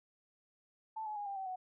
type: tone with pitch steps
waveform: sine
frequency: 880 / 850.5 / 822 / 794.5 / 767.9 / 742.1 Hz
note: A5 / G#5 / G#5 / G5 / G5 / F#5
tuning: 0 / +41 / -18 / +23 / -36 / +5 cents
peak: -38 dBFS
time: 0.96-1.56 s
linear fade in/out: 10 ms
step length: 100 ms
effects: none